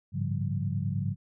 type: tone cluster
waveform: sine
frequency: 101.3 / 110.6 / 140.6 / 171.5 / 191.4 Hz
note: G#2 / A2 / C#3 / F3 / G3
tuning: -43 / +9 / +25 / -31 / -41 cents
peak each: -31 / -39 / -32 / -36 / -36 dBFS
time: 0.12-1.16 s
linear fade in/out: 50 ms
effects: none